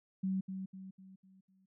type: tone with echo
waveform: sine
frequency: 190 Hz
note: F#3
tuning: 46 cents sharp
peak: -31 dBFS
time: 0.23-0.41 s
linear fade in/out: 10 ms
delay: 250 ms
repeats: 5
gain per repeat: -7 dB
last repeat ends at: 1.66 s
effects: none